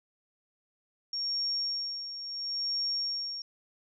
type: tone with tremolo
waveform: sine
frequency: 5540 Hz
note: F8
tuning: 15 cents flat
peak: -28 dBFS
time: 1.13-3.42 s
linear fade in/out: 2 ms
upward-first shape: sine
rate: 0.73 Hz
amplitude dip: 65%
effects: none